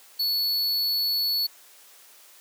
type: tone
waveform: square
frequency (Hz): 4420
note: C#8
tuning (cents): -6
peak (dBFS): -23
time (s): 0.19-1.47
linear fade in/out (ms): 10
effects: white hiss -52 dBFS RMS until 2.4 s + high-pass 400 Hz 12 dB/octave